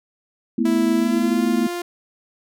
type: chord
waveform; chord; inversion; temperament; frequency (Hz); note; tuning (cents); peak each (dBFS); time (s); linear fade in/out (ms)
sine; A suspended second; none; equal; 220 / 246.9 / 329.6; A3 / B3 / E4; 0 / 0 / 0; -21 / -20 / -23; 0.58-1.67; 5
type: tone with pitch glide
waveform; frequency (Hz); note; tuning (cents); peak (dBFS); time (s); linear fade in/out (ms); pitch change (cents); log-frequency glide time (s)
sawtooth; 330 to 349.6; E4 to F4; +2 to +2; -21; 0.65-1.82; 5; +100; 0.95-1.44
effects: none